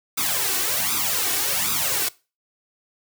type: noise with flanger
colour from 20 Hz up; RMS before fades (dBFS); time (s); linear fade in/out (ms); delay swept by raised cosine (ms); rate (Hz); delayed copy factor
white; -23; 0.17-2.09; 10; 0.81 to 2.71; 1.3; +0.8
effects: noise-tail reverb RT60 0.3 s tail -21 dB re dry + high-pass 100 Hz 12 dB/octave